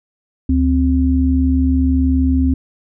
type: tone pair together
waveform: sine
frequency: 73.42 / 261.6 Hz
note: D2 / C4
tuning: 0 / 0 cents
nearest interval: octave + minor seventh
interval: 2200 cents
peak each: -14 dBFS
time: 0.49-2.54 s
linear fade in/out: 5 ms
effects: none